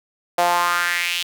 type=tone with high-pass filter sweep; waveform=sawtooth; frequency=174.5 Hz; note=F3; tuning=1 cent flat; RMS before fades=-20 dBFS; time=0.38-1.23 s; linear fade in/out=5 ms; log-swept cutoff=650 to 3200 Hz; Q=3.5; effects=none